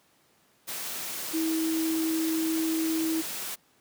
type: tone in noise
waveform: sine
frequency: 322 Hz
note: E4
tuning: 41 cents flat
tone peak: -25 dBFS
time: 1.33-3.22 s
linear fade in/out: 20 ms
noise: white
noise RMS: -35 dBFS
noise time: 0.67-3.56 s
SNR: +7 dB
effects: pink hiss -64 dBFS RMS until 3.8 s + high-pass 150 Hz 12 dB/octave